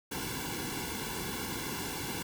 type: noise with comb filter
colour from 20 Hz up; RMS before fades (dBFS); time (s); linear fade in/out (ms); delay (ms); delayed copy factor
pink; -37; 0.11-2.23; 10; 1.6; -1
effects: none